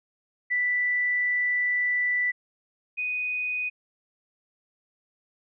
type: tone pair in turn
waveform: sine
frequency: 1975.5 / 2489 Hz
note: B6 / D#7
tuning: 0 / 0 cents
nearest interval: major third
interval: 400 cents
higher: second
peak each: -22 / -26 dBFS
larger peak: first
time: 0.5-2.32 / 2.97-3.7 s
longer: first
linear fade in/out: 20 ms
effects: none